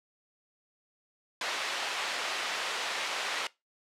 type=band-pass noise; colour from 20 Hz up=white; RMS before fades=-34 dBFS; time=1.41-3.47 s; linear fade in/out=2 ms; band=540 to 3300 Hz; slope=12 dB/octave; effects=noise-tail reverb RT60 0.2 s tail -20 dB re dry + low-pass 11000 Hz 12 dB/octave